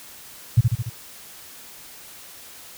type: tone with echo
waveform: sine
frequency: 116.54 Hz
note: A#2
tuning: in tune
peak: -9 dBFS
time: 0.57-0.61 s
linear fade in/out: 10 ms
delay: 72 ms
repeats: 4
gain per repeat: -4 dB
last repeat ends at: 0.898 s
effects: white hiss -43 dBFS RMS until 2.77 s